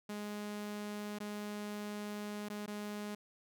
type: tone with dropouts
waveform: sawtooth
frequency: 207.9 Hz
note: G#3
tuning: 2 cents sharp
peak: -36 dBFS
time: 0.09-3.15 s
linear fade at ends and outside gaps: 5 ms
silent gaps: 1.187-1.202 / 2.487-2.499 / 2.662-2.677 s
effects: none